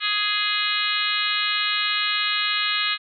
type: harmonic tone with a mistuned harmonic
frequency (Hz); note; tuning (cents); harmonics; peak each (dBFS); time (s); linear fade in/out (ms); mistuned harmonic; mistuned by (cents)
416.7; G#4; +6; 3 / 4 / 5 / 6 / 7 / 8 / 9 / 10; -29 / -29 / -29 / -29 / -29 / -29 / -29 / -29; 0-2.98; 50; 10; -17
effects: none